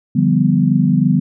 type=chord; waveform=sine; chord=G dominant seventh; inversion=second; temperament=equal with one note detuned; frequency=146.83 / 173.11 / 196 / 246.9 Hz; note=D3 / F3 / G3 / B3; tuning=0 / -15 / 0 / 0 cents; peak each=-16 dBFS; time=0.15-1.2 s; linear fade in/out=10 ms; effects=none

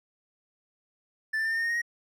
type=tone with pitch steps; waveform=triangle; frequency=1760 / 1777.4 / 1794.9 / 1812.6 / 1830.5 / 1848.6 / 1866.8 / 1885.2 Hz; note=A6 / A6 / A6 / A#6 / A#6 / A#6 / A#6 / A#6; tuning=0 / +17 / +34 / -49 / -32 / -15 / +2 / +19 cents; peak=-24 dBFS; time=1.33-1.818 s; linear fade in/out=10 ms; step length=61 ms; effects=none

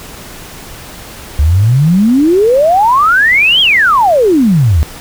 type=exponential two-way sweep; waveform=sine; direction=up then down; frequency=69.3 to 3318 to 69.3 Hz; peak=-5 dBFS; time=1.39-4.83 s; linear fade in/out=0 ms; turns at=3.61 s; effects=pink hiss -30 dBFS RMS until 5 s

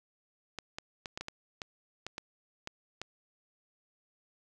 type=clicks; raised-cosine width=0.2 ms; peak=-21 dBFS; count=11; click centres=0.587 / 0.785 / 1.058 / 1.175 / 1.21 / 1.284 / 1.618 / 2.066 / 2.181 / 2.674 / 3.016 s; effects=none

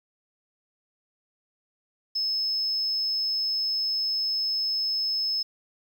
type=tone; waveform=sine; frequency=5200 Hz; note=E8; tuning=24 cents flat; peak=-23 dBFS; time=2.15-5.43 s; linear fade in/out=10 ms; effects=tanh soft clip ceiling -20 dBFS + 9-bit

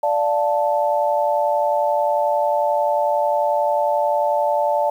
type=chord; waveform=sine; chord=D minor; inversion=none; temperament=equal; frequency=587.3 / 698.5 / 880 Hz; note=D5 / F5 / A5; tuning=0 / 0 / 0 cents; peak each=-19 / -23 / -20 dBFS; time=0.03-4.9 s; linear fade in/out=5 ms; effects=8-bit

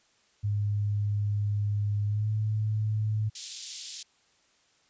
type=tone with pitch glide; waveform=sine; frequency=103.1 to 107.48 Hz; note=G#2 to A2; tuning=-12 to -40 cents; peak=-25 dBFS; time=0.43-3.3 s; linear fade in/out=20 ms; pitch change=+72 cents; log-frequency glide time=2.06-2.29 s
type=high-pass noise; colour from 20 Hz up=pink; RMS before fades=-38 dBFS; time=3.35-4.03 s; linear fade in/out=5 ms; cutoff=3500 Hz; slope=24 dB/octave
effects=white hiss -66 dBFS RMS until 4.89 s + resampled to 16000 Hz

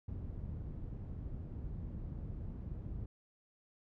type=low-pass noise; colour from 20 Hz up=white; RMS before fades=-43 dBFS; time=0.08-3.06 s; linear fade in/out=5 ms; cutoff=110 Hz; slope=12 dB/octave; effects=none

